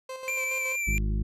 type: tone with tremolo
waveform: 30% pulse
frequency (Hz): 521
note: C5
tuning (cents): -7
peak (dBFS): -32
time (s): 0.09-0.76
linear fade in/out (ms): 5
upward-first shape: square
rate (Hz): 7.1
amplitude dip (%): 45
type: tone with vibrato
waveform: square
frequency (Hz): 2349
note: D7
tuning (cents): 0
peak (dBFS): -28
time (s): 0.28-0.98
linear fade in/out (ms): 0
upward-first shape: sine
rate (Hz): 4.6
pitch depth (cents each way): 22
type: harmonic tone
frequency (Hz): 52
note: G#1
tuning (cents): +3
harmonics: 1 / 2 / 3 / 4 / 6 / 7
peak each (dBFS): -25 / -34 / -36 / -36 / -45 / -46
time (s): 0.87-1.23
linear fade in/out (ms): 10
effects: low-pass 11000 Hz 12 dB/octave